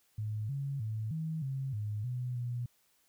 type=tone with pitch steps; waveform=sine; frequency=107.2 / 139 / 109.5 / 159.5 / 134.5 / 105.3 / 124.6 / 121.4 Hz; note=A2 / C#3 / A2 / D#3 / C3 / G#2 / B2 / B2; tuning=-45 / +5 / -8 / +43 / +48 / +24 / +16 / -29 cents; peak=-33 dBFS; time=0.18-2.66 s; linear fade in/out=5 ms; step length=310 ms; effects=white hiss -71 dBFS RMS until 3.08 s